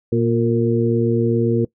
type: harmonic tone with a mistuned harmonic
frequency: 117.6 Hz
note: A#2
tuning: 16 cents sharp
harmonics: 1 / 2 / 3 / 4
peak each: -20 / -20 / -20 / -20 dBFS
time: 0.12-1.65 s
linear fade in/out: 5 ms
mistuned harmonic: 4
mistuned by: -38 cents
effects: noise-tail reverb RT60 0.1 s tail -21 dB re dry